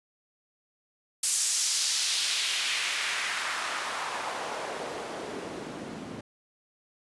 white noise with band-pass filter sweep, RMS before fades -31 dBFS, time 1.23-6.21 s, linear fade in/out 5 ms, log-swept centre 8000 to 200 Hz, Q 1.3, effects resampled to 24000 Hz

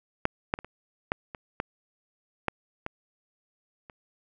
clicks, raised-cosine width 0.5 ms, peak -8 / -9 / -23 / -27 / -10 / -23 / -13 / -10 / -17 / -30 dBFS, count 10, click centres 0.254 / 0.539 / 0.589 / 0.646 / 1.119 / 1.348 / 1.601 / 2.483 / 2.864 / 3.898 s, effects none

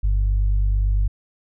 sine tone pair together, 49.05 / 98 Hz, G1 / G2, +2 / 0 cents, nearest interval octave, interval 1198 cents, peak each -16 / -27 dBFS, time 0.03-1.08 s, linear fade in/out 10 ms, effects none

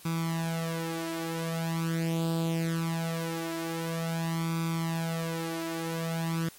sawtooth tone with flanger, 164.81 Hz, E3, in tune, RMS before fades -31 dBFS, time 0.05-6.49 s, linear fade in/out 5 ms, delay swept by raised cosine 0.83 to 5.83 ms, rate 0.22 Hz, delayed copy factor +0.75, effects white hiss -52 dBFS RMS until 6.58 s + MP3 64 kbps

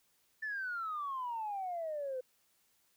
sine exponential sweep, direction down, 1782 to 501 Hz, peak -35 dBFS, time 0.42-2.21 s, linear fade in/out 10 ms, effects tanh soft clip ceiling -31 dBFS + white hiss -73 dBFS RMS until 2.96 s

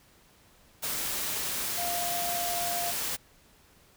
sine tone in noise, 698 Hz, F5, 1 cent flat, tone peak -32 dBFS, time 1.77-2.92 s, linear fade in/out 20 ms, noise white, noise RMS -32 dBFS, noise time 0.82-3.17 s, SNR -3 dB, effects pink hiss -60 dBFS RMS until 3.96 s

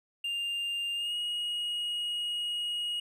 triangle tone with pitch glide, 2800 to 2885 Hz, F7 to F#7, +4 to -44 cents, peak -29 dBFS, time 0.24-3 s, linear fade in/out 5 ms, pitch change +52 cents, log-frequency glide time 0.95-1.15 s, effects none

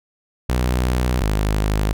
sawtooth tone pair in turn, 62 / 52.14 Hz, B1 / G#1, +7 / +8 cents, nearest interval minor third, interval 299 cents, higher first, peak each -13 dBFS, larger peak neither, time 0.49-1.21 / 1.21-1.93 s, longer neither, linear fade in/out 5 ms, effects none

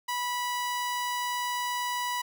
sawtooth tone, 981 Hz, B5, 12 cents flat, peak -25 dBFS, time 0.08-2.22 s, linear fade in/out 10 ms, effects none

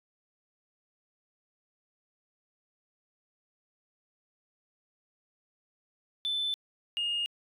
sine tone pair in turn, 3520 / 2844 Hz, A7 / F7, 0 / +31 cents, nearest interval major third, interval 369 cents, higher first, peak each -27 dBFS, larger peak neither, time 6.25-6.54 / 6.97-7.26 s, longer neither, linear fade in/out 0 ms, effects tanh soft clip ceiling -25 dBFS

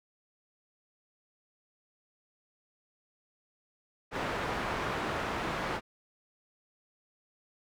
white low-pass noise, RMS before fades -34 dBFS, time 4.11-5.81 s, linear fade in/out 50 ms, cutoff 1400 Hz, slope 12 dB/octave, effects none

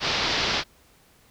white low-pass noise, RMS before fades -25 dBFS, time 0-0.64 s, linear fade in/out 50 ms, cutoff 5200 Hz, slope 48 dB/octave, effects pink hiss -58 dBFS RMS until 1.3 s

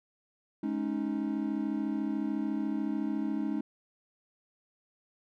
triangle chord, Ab suspended fourth, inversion none, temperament equal with one note detuned, 210.9 / 277.2 / 311.1 Hz, Ab3 / Db4 / Eb4, +27 / 0 / 0 cents, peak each -32 / -32 / -32 dBFS, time 0.63-3.61 s, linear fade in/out 5 ms, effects none

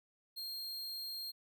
45% pulse tone, 4216 Hz, C8, 12 cents sharp, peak -40 dBFS, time 0.36-1.32 s, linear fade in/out 20 ms, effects none

